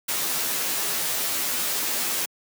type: noise with comb filter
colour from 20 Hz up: white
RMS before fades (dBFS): -26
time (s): 0.08-2.26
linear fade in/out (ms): 10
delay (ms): 12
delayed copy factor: +0.8
effects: high-pass 150 Hz 12 dB/octave